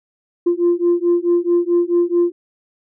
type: beating tone pair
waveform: sine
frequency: 345.1 / 349.7 Hz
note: F4 / F4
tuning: -21 / +2 cents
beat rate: 4.6 Hz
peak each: -15 dBFS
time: 0.46-2.32 s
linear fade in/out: 10 ms
effects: tanh soft clip ceiling -8 dBFS